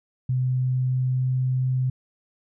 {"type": "tone with pitch glide", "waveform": "sine", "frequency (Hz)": [127.8, 128.84], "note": ["C3", "C3"], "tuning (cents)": [-40, -26], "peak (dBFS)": -20, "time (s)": [0.29, 1.9], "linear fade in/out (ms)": 5, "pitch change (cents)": 14, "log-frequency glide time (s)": [0.47, 1.61], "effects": []}